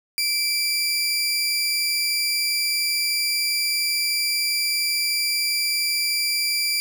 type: tone pair together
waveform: sawtooth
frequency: 2334 / 4835 Hz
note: D7 / D8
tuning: -11 / +50 cents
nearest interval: octave + minor second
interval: 1261 cents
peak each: -21 / -20 dBFS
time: 0.18-6.8 s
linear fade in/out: 0 ms
effects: none